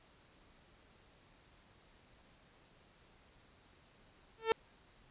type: tone with exponential growth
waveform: sawtooth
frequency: 448.6 Hz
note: A4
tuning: 34 cents sharp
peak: -20 dBFS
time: 4.38-4.52 s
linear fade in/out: 1 ms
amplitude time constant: 29 ms
effects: pink hiss -65 dBFS RMS until 5.1 s + resampled to 8000 Hz